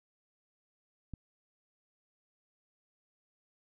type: click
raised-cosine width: 5 ms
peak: -29 dBFS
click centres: 1.137 s
effects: none